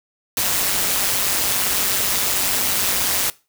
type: noise with amplitude modulation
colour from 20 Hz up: white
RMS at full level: -17 dBFS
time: 0.37-3.3 s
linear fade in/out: 2 ms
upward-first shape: sine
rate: 192 Hz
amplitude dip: 65%
effects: noise-tail reverb RT60 0.3 s tail -21 dB re dry